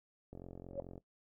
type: click train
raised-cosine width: 2 ms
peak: -35 dBFS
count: 30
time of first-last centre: 0.33-0.979 s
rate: 44.7 Hz
type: tone with exponential growth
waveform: sine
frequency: 554.4 Hz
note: C#5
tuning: in tune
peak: -31 dBFS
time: 0.69-0.8 s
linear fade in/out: 1 ms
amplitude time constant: 23 ms
effects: noise-tail reverb RT60 0.1 s tail -18 dB re dry